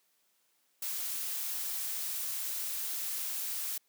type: noise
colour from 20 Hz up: blue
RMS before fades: -36 dBFS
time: 0.82-3.78 s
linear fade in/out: 5 ms
effects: white hiss -73 dBFS RMS until 3.88 s + high-pass 200 Hz 12 dB/octave